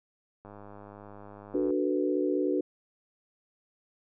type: click train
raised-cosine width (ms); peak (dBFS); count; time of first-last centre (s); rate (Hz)
1; -33; 129; 0.45-1.705; 102
type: chord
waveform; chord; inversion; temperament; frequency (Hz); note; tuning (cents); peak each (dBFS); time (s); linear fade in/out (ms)
sine; B minor seventh; first; equal; 293.7 / 370 / 440 / 493.9; D4 / F#4 / A4 / B4; 0 / 0 / 0 / 0; -29 / -29 / -35 / -32; 1.54-2.61; 5
effects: none